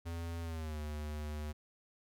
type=tone with pitch glide; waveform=square; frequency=84 to 75.27 Hz; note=E2 to D2; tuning=+33 to +43 cents; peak=-39 dBFS; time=0.05-1.53 s; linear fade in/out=20 ms; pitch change=-190 cents; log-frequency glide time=0.42-0.8 s; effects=none